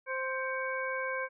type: harmonic tone with a mistuned harmonic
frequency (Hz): 523.3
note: C5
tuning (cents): 0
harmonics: 1 / 2 / 3 / 4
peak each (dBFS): -36 / -38 / -36 / -39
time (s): 0.06-1.29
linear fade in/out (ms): 50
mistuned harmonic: 4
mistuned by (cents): +120
effects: none